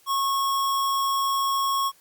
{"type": "tone with sample-and-hold", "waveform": "sine", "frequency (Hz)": 1093, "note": "C#6", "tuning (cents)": -25, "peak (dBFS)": -21, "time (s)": [0.06, 1.92], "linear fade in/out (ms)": 50, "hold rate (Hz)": 4410, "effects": ["white hiss -58 dBFS RMS until 2 s", "Opus 48 kbps"]}